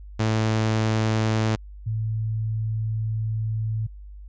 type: tone pair in turn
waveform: sawtooth / sine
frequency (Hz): 110 / 110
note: A2 / A2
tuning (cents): 0 / 0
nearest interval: unison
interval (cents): 0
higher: neither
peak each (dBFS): -16 / -23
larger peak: first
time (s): 0.19-1.56 / 1.86-3.87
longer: second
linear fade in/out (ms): 10
effects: added 50 Hz sine -38 dBFS peak until 4.28 s + resampled to 16000 Hz